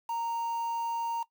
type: tone with quantisation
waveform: triangle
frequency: 928 Hz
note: A#5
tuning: 8 cents flat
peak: -28 dBFS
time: 0.09-1.23 s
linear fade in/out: 5 ms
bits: 8
effects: noise-tail reverb RT60 0.1 s tail -18 dB re dry